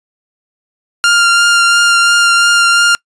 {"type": "tone with vibrato", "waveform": "sawtooth", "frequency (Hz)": 1396.9, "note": "F6", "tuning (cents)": 0, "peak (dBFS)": -3, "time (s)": [1.04, 2.95], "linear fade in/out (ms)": 0, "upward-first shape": "triangle", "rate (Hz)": 2.9, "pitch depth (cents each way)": 14, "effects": ["noise-tail reverb RT60 0.1 s tail -26 dB re dry", "resampled to 22050 Hz"]}